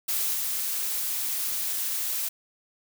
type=noise with level steps; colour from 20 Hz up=blue; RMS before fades=-27 / -29 dBFS; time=0.08-2.29 s; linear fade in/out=10 ms; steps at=0.33 s; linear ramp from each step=20 ms; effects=none